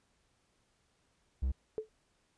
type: tone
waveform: triangle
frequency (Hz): 65.41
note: C2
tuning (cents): 0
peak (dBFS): -27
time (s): 1.42-1.52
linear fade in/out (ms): 10
type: tone with exponential decay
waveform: sine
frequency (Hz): 435.3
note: A4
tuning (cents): -19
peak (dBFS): -29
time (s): 1.78-1.89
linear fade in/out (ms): 0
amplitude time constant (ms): 22
effects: pink hiss -74 dBFS RMS until 2.37 s + resampled to 22050 Hz